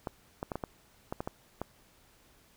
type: clicks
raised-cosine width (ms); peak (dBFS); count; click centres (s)
1; -20; 9; 0.072 / 0.429 / 0.518 / 0.556 / 0.638 / 1.125 / 1.205 / 1.275 / 1.616
effects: pink hiss -63 dBFS RMS until 2.56 s